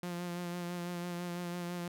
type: tone with vibrato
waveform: sawtooth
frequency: 175.2 Hz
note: F3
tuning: 6 cents sharp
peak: -33 dBFS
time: 0.03-1.88 s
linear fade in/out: 2 ms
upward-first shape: sine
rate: 6 Hz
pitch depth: 24 cents each way
effects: none